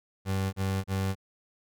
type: tone bursts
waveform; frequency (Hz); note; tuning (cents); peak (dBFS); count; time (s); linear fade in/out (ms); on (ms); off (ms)
30% pulse; 96.2; G2; -32; -24; 3; 0.25-1.154; 50; 280; 32
effects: none